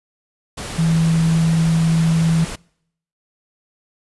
sine tone in noise, 163.5 Hz, E3, 14 cents flat, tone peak -13 dBFS, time 0.78-2.45 s, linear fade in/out 10 ms, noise pink, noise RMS -29 dBFS, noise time 0.57-2.56 s, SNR +13 dB, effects noise-tail reverb RT60 0.7 s tail -25 dB re dry + resampled to 24000 Hz

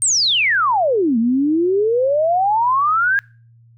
sine exponential two-way sweep, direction down then up, 8850 to 221.2 to 1655 Hz, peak -13 dBFS, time 0.02-3.19 s, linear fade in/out 0 ms, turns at 1.18 s, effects noise-tail reverb RT60 0.4 s tail -25 dB re dry + added 116 Hz sine -46 dBFS peak until 3.77 s

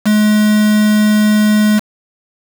triangle tone with quantisation, 212 Hz, G#3, 36 cents sharp, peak -6 dBFS, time 0.05-1.8 s, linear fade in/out 20 ms, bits 3, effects none

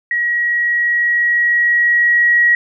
sine tone with level ramp, 1907 Hz, A#6, 39 cents sharp, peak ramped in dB -14 to -8 dBFS, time 0.11-2.55 s, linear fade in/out 2 ms, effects none

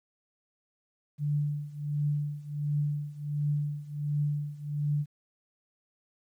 sine tone with tremolo, 146.83 Hz, D3, in tune, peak -24 dBFS, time 1.18-5.06 s, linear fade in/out 50 ms, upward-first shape triangle, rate 1.4 Hz, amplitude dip 90%, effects 11-bit

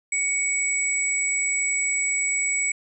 sine tone pair together, 2235 / 7832 Hz, C#7 / B8, +14 / -15 cents, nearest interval octave + minor seventh, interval 2171 cents, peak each -24 dBFS, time 0.12-2.72 s, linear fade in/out 5 ms, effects none

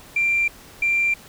sine tone pair in turn, 2367 / 2367 Hz, D7 / D7, +13 / +13 cents, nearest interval unison, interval 0 cents, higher neither, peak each -16 dBFS, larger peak neither, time 0.16-0.48 / 0.82-1.14 s, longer neither, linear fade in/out 5 ms, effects tanh soft clip ceiling -12 dBFS + pink hiss -45 dBFS RMS until 1.28 s

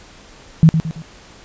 sine tone with echo, 160.8 Hz, E3, 43 cents flat, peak -4 dBFS, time 0.63-0.69 s, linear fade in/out 0 ms, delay 110 ms, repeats 3, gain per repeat -8 dB, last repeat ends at 1.02 s, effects pink hiss -43 dBFS RMS until 1.44 s + resampled to 16000 Hz

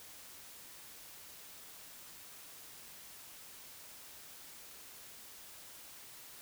silence, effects white hiss -53 dBFS RMS until 6.41 s

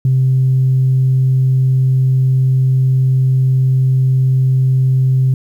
sine tone, 130.81 Hz, C3, in tune, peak -8 dBFS, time 0.05-5.34 s, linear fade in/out 2 ms, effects tanh soft clip ceiling -5 dBFS + 8-bit

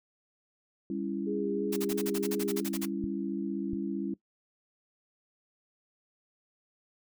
sine chord, C# diminished, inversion second, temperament just, 199.57 / 277.2 / 332.6 Hz, G3 / C#4 / E4, +31 / 0 / +16 cents, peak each -35 dBFS, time 0.9-4.14 s, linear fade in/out 2 ms
sine tone with vibrato, 410 Hz, G#4, 22 cents flat, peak -32 dBFS, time 1.26-2.62 s, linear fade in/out 20 ms, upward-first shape sine, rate 3 Hz, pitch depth 24 cents each way
white noise bursts, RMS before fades -37 dBFS, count 14, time 1.72-2.858 s, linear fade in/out 10 ms, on 46 ms, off 38 ms
clicks, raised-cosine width 5 ms, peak -26 dBFS, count 2, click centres 3.04 / 3.734 s
effects noise-tail reverb RT60 0.1 s tail -19 dB re dry

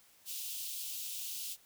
white high-pass noise, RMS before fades -41 dBFS, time 0.25-1.57 s, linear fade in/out 50 ms, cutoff 2700 Hz, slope 48 dB/octave, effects white hiss -64 dBFS RMS until 1.65 s

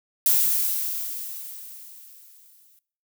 violet noise with exponential decay, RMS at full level -18 dBFS, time 0.26-2.79 s, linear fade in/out 1 ms, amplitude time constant 550 ms, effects noise-tail reverb RT60 0.5 s tail -20 dB re dry

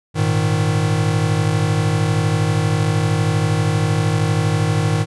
square chord, Ab suspended second, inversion none, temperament equal, 103.83 / 116.54 / 155.56 Hz, Ab2 / Bb2 / Eb3, 0 / 0 / 0 cents, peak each -20 / -23 / -19 dBFS, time 0.14-5.06 s, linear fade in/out 50 ms, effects resampled to 24000 Hz

